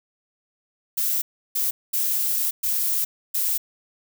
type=noise bursts at uneven times; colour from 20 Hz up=violet; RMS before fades=-23 dBFS; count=5; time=0.97-1.22 / 1.55-1.71 / 1.93-2.51 / 2.63-3.05 / 3.34-3.58 s; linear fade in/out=10 ms; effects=none

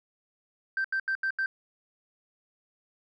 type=tone bursts; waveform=sine; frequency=1562 Hz; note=G6; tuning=7 cents flat; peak=-24 dBFS; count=5; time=0.77-1.46 s; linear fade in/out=2 ms; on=74 ms; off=80 ms; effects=tanh soft clip ceiling -23 dBFS

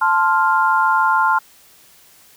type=chord; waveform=sine; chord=F major; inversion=first; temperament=equal; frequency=880 / 1046.5 / 1396.9 Hz; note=A5 / C6 / F6; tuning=0 / 0 / 0 cents; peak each=-17 dBFS; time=0.01-1.39 s; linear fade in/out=10 ms; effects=white hiss -49 dBFS RMS until 2.36 s

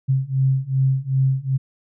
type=beating tone pair; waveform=sine; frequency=132 / 134.6 Hz; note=C3 / C3; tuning=+16 / +49 cents; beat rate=2.6 Hz; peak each=-20 / -19 dBFS; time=0.08-1.58 s; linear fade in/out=20 ms; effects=none

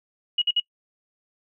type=tone bursts; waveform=sine; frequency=2900 Hz; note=F#7; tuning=35 cents flat; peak=-18 dBFS; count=3; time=0.38-0.6 s; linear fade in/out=5 ms; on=38 ms; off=53 ms; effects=noise-tail reverb RT60 0.1 s tail -23 dB re dry

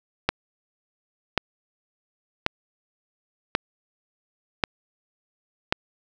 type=click train; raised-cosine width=0.3 ms; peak=-3 dBFS; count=6; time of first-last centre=0.29-5.725 s; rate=0.92 Hz; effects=none

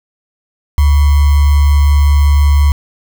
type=tone with sample-and-hold; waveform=sine; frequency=72.2 Hz; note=D2; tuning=29 cents flat; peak=-5 dBFS; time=0.78-2.72 s; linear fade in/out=0 ms; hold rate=1050 Hz; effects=none

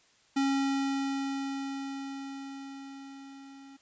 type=tone with level ramp; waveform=square; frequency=273.6 Hz; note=C#4; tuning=23 cents flat; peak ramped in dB=-25 to -49 dBFS; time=0.36-3.77 s; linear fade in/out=10 ms; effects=white hiss -64 dBFS RMS until 3.81 s + resampled to 16000 Hz

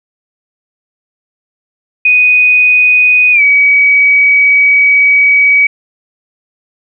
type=tone with pitch glide; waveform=sine; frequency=2489 to 2269 Hz; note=D#7 to C#7; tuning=0 to +40 cents; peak=-4 dBFS; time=2.05-5.67 s; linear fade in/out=5 ms; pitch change=-160 cents; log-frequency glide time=3.32-3.42 s; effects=none

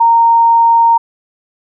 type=tone; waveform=sine; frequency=925 Hz; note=A#5; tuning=14 cents flat; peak=-5 dBFS; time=0-0.98 s; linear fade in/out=10 ms; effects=none

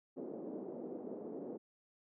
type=band-pass noise; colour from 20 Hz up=white; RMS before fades=-45 dBFS; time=0.16-1.58 s; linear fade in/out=20 ms; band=230 to 460 Hz; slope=24 dB/octave; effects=none

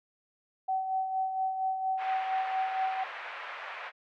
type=tone with tremolo; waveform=sine; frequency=760 Hz; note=F#5; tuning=46 cents sharp; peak=-26 dBFS; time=0.68-3.04 s; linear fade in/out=10 ms; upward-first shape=sine; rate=4.3 Hz; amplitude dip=50%
type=band-pass noise; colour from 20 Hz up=white; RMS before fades=-41 dBFS; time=1.97-3.92 s; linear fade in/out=50 ms; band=620 to 2300 Hz; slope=24 dB/octave
effects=none

